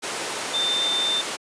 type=tone in noise; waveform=sine; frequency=3582 Hz; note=A7; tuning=30 cents sharp; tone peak=-21 dBFS; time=0.53-1.22 s; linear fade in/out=20 ms; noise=pink; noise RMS=-27 dBFS; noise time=0.02-1.37 s; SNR=+3 dB; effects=high-pass 400 Hz 12 dB/octave + resampled to 22050 Hz